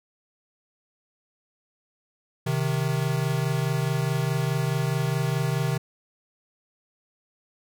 square tone pair together, 130.81 / 155.56 Hz, C3 / D#3, 0 / 0 cents, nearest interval minor third, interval 300 cents, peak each -26 / -27 dBFS, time 2.46-5.78 s, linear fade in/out 10 ms, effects none

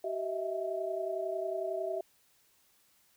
sine tone cluster, 382 / 631 / 662 Hz, G4 / D#5 / E5, -45 / +24 / +7 cents, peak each -37 / -38 / -35 dBFS, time 0.04-2.01 s, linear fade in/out 5 ms, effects white hiss -68 dBFS RMS until 3.16 s

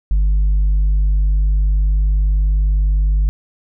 sine tone with tanh clipping, 49.9 Hz, G1, 32 cents sharp, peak -12 dBFS, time 0.11-3.29 s, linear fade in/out 0 ms, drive 2 dB, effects none

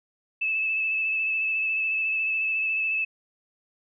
sine tone with vibrato, 2615 Hz, E7, 15 cents flat, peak -23 dBFS, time 0.41-3.05 s, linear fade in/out 10 ms, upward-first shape square, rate 14 Hz, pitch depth 16 cents each way, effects none

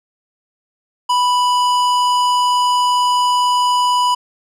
sine tone with hard clipping, 987.8 Hz, B5, in tune, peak -14 dBFS, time 1.09-4.15 s, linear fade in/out 10 ms, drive 14 dB, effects none

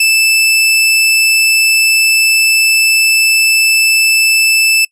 sawtooth tone, 2637 Hz, E7, in tune, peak -4 dBFS, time 0-4.85 s, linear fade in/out 5 ms, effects noise-tail reverb RT60 0.1 s tail -25 dB re dry + resampled to 32000 Hz

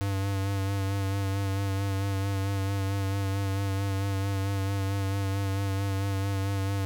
square tone with vibrato, 98 Hz, G2, in tune, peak -27 dBFS, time 0.01-6.85 s, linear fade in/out 0 ms, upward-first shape sine, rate 4.5 Hz, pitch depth 27 cents each way, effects none

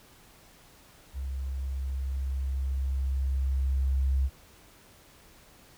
sine tone with level ramp, 66.8 Hz, C2, 36 cents sharp, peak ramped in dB -31 to -22 dBFS, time 1.13-4.3 s, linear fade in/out 50 ms, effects pink hiss -56 dBFS RMS until 5.77 s

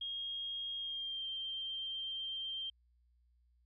sine tone with pitch glide, 3254 to 3156 Hz, G#7 to G7, -36 to +11 cents, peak -38 dBFS, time 0.01-2.7 s, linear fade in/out 5 ms, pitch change -53 cents, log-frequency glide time 0.77-1.26 s, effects added 60 Hz sine -68 dBFS peak until 3.65 s

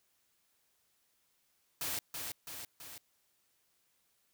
white noise with echo, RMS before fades -37 dBFS, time 1.81-1.99 s, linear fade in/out 2 ms, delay 330 ms, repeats 3, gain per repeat -4 dB, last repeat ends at 2.98 s, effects white hiss -75 dBFS RMS until 4.33 s

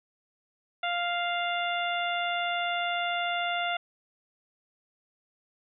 harmonic tone, 698.5 Hz, F5, in tune, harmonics 1 / 2 / 3 / 4 / 5, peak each -30 / -33 / -35 / -36 / -37 dBFS, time 0.83-3.77 s, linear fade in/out 5 ms, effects none

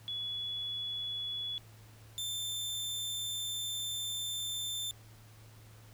sine / sawtooth tone pair in turn, 3398 / 3557 Hz, G#7 / A7, +39 / +18 cents, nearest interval minor second, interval 79 cents, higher second, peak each -35 / -32 dBFS, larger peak second, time 0.08-1.58 / 2.18-4.91 s, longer second, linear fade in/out 0 ms, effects added 109 Hz sine -54 dBFS peak until 5.93 s + pink hiss -60 dBFS RMS until 5.93 s

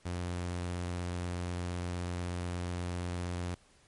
sawtooth tone, 88.4 Hz, F2, 22 cents sharp, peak -30 dBFS, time 0.05-3.55 s, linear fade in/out 10 ms, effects pink hiss -64 dBFS RMS until 3.87 s + MP3 48 kbps

